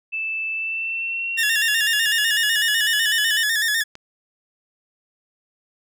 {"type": "tone with pitch glide", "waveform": "sine", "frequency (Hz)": [2637, 2977], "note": ["E7", "F#7"], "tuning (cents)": [0, 10], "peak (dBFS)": -23, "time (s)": [0.12, 3.44], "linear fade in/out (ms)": 20, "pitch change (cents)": 210, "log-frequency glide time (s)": [0.53, 3.16]}
{"type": "tone with vibrato", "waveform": "sawtooth", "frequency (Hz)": 1760, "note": "A6", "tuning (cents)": 0, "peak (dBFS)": -15, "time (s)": [1.37, 3.84], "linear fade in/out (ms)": 20, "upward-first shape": "square", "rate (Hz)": 8, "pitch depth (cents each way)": 62}
{"type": "click", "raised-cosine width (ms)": 0.2, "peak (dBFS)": -21, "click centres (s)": 3.954}
{"effects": []}